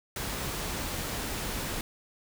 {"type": "noise", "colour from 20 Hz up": "pink", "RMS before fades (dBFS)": -34, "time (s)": [0.16, 1.81], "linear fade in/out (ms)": 2, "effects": []}